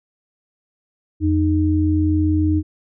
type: tone pair together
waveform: sine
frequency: 86.42 / 308.2 Hz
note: F2 / D#4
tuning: -18 / -16 cents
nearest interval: octave + minor seventh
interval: 2202 cents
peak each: -17 dBFS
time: 1.2-2.63 s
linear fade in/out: 50 ms
effects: none